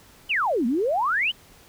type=exponential two-way sweep; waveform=sine; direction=down then up; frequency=3165 to 219.1 to 3165 Hz; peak=-20 dBFS; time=0.29-1.32 s; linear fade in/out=20 ms; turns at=0.66 s; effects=pink hiss -52 dBFS RMS until 1.68 s